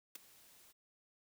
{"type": "noise with ADSR envelope", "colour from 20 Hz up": "white", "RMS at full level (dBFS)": -43, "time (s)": [0.15, 0.73], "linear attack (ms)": 6, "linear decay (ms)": 9, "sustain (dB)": -20, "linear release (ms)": 25, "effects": []}